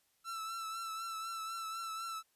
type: tone with vibrato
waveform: 45% pulse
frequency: 1330 Hz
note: E6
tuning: 15 cents sharp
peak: -39 dBFS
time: 0.24-2.23 s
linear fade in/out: 50 ms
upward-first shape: triangle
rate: 4 Hz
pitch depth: 40 cents each way
effects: white hiss -75 dBFS RMS until 2.35 s + resampled to 32000 Hz